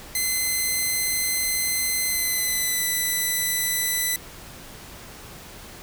5% pulse tone with pitch glide, 2053 to 1993.4 Hz, C7 to B6, -33 to +16 cents, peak -12 dBFS, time 0.15-4.16 s, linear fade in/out 2 ms, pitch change -51 cents, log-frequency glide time 2.06-2.84 s, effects pink hiss -42 dBFS RMS until 5.82 s

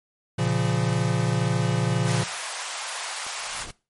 square chord, Bb minor, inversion none, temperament equal with one note detuned, 116.54 / 138.59 / 171.42 Hz, Bb2 / Db3 / F3, 0 / 0 / -32 cents, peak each -26 / -26 / -27 dBFS, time 0.38-2.24 s, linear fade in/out 10 ms
pink high-pass noise, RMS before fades -32 dBFS, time 2.04-3.67 s, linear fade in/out 50 ms, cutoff 710 Hz, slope 24 dB/octave
pink noise with exponential growth, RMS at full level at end -35 dBFS, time 3.25-3.71 s, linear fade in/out 5 ms, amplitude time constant 100 ms
click, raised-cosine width 1 ms, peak -29 dBFS, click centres 3.266 s
effects noise-tail reverb RT60 0.3 s tail -20 dB re dry + MP3 48 kbps

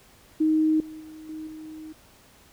sine tone with level steps, 312.8 Hz, D#4, 9 cents sharp, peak -18 / -37 / -40 / -33 / -37 dBFS, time 0.4-1.93 s, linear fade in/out 10 ms, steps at 0.8 / 1 / 1.29 / 1.47 s, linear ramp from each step 2 ms, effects pink hiss -55 dBFS RMS until 2.52 s

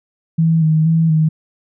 sine tone with vibrato, 160 Hz, D#3, 49 cents sharp, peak -10 dBFS, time 0.38-1.29 s, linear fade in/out 10 ms, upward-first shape square, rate 2.1 Hz, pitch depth 32 cents each way, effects none

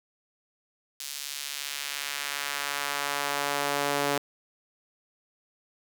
sawtooth tone with high-pass filter sweep, 142.8 Hz, D3, 48 cents flat, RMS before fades -31 dBFS, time 1-4.18 s, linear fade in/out 2 ms, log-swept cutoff 4700 to 430 Hz, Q 0.83, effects 8-bit

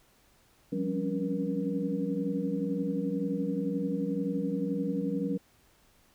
sine tone cluster, 173.9 / 195.9 / 269.7 / 281.2 / 475.9 Hz, F3 / G3 / C#4 / C#4 / A#4, -7 / -1 / -47 / +25 / +36 cents, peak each -35 / -33 / -38 / -33 / -36 dBFS, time 0.72-5.38 s, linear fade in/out 10 ms, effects pink hiss -64 dBFS RMS until 6.14 s

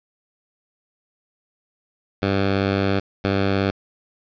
10% pulse tone bursts at uneven times, 98 Hz, G2, in tune, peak -10 dBFS, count 2, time 2.22-3 / 3.24-3.71 s, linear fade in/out 10 ms, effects resampled to 11025 Hz + 7-bit

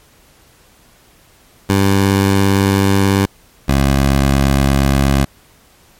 15% pulse tone pair in turn, 98.1 / 68.51 Hz, G2 / C#2, +2 / -20 cents, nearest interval tritone, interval 622 cents, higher first, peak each -4 dBFS, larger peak neither, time 1.69-3.26 / 3.68-5.25 s, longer neither, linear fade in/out 10 ms, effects pink hiss -49 dBFS RMS until 5.99 s + MP3 64 kbps

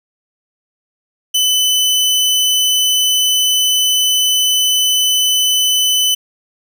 sawtooth tone, 3012 Hz, F#7, 30 cents sharp, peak -8 dBFS, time 1.34-6.15 s, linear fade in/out 10 ms, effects none

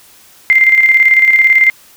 sine tone with tremolo, 2093 Hz, C7, in tune, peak -3 dBFS, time 0.5-1.7 s, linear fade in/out 0 ms, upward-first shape square, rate 18 Hz, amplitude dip 50%, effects white hiss -43 dBFS RMS until 1.96 s

